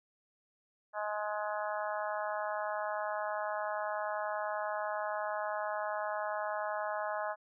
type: harmonic tone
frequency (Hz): 210.2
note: G#3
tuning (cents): +21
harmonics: 3 / 4 / 5 / 6 / 7 / 8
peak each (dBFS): -37 / -39 / -41 / -43 / -44 / -45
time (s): 0.93-7.36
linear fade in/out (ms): 50
effects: none